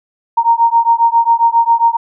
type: beating tone pair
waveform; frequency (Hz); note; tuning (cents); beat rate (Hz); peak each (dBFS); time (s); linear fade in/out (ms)
sine; 924 / 931.4; A#5 / A#5; -16 / -2; 7.4; -11; 0.37-1.97; 10
effects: none